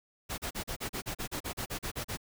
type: noise bursts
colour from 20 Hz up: pink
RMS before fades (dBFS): -36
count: 15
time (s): 0.29-2.173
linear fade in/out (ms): 20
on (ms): 91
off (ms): 37
effects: none